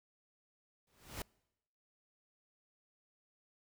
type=noise with exponential growth; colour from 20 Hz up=pink; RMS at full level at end=-40 dBFS; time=0.87-1.22 s; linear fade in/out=2 ms; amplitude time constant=75 ms; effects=noise-tail reverb RT60 0.9 s tail -26 dB re dry